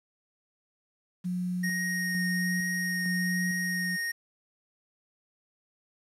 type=tone with tremolo; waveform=sine; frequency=180 Hz; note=F#3; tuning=47 cents flat; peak=-28 dBFS; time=1.24-3.97 s; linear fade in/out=20 ms; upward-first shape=square; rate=1.1 Hz; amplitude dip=40%
type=tone with vibrato; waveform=square; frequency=1864.7 Hz; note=A#6; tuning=in tune; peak=-30 dBFS; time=1.63-4.12 s; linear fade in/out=10 ms; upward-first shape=triangle; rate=1.2 Hz; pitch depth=11 cents each way
effects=resampled to 32000 Hz + 9-bit